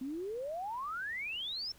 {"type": "exponential sweep", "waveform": "sine", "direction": "up", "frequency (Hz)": [251.5, 5470], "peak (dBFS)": -36, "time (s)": [0.01, 1.72], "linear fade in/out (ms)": 5, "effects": ["pink hiss -61 dBFS RMS until 1.78 s"]}